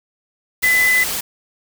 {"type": "tone in noise", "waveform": "sine", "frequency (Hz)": 2009, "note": "B6", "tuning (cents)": 29, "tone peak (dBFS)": -12, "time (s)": [0.63, 1.04], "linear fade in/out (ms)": 10, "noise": "white", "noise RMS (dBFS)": -23, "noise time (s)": [0.62, 1.21], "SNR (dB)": 8, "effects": []}